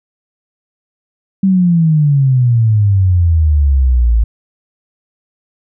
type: exponential sweep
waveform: sine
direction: down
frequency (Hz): 196 to 54.3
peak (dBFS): -7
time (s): 1.43-4.24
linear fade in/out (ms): 5
effects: none